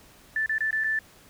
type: tone with dropouts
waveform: sine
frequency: 1760 Hz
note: A6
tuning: in tune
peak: -23 dBFS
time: 0.36-0.99 s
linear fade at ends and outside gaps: 2 ms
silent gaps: 0.461-0.494 / 0.582-0.606 / 0.708-0.728 / 0.838-0.843 s
effects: pink hiss -54 dBFS RMS until 1.29 s